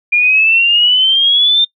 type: exponential sweep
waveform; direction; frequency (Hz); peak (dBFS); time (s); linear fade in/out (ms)
sine; up; 2399 to 3626; -7; 0.12-1.65; 10
effects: noise-tail reverb RT60 0.1 s tail -21 dB re dry